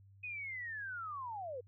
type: linear sweep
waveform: sine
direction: down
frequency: 2525 to 464.4 Hz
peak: -40 dBFS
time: 0.23-1.61 s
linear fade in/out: 10 ms
effects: added 98 Hz sine -58 dBFS peak until 1.67 s